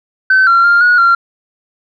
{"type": "tone with pitch steps", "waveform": "sine", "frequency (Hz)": [1530, 1371, 1398, 1452, 1378], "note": ["G6", "F6", "F6", "F#6", "F6"], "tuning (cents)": [-42, -32, 1, -33, -24], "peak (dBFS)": -4, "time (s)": [0.3, 1.15], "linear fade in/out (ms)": 5, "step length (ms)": 170, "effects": ["tanh soft clip ceiling -3 dBFS"]}